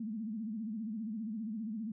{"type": "tone with vibrato", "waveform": "sine", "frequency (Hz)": 218.6, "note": "A3", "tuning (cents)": -11, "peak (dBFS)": -36, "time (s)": [0, 1.92], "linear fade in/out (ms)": 5, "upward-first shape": "sine", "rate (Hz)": 15, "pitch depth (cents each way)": 120, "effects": []}